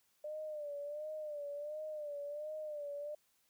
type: tone with vibrato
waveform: sine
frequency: 596 Hz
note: D5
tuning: 25 cents sharp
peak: -40 dBFS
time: 0.24-3.15 s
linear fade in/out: 5 ms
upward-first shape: sine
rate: 1.4 Hz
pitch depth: 69 cents each way
effects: white hiss -75 dBFS RMS until 3.49 s